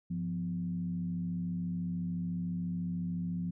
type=tone with frequency modulation; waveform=sine; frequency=174.5 Hz; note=F3; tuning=1 cent flat; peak=-32 dBFS; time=0.1-3.51 s; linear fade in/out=10 ms; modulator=74 Hz; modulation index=0.56; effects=none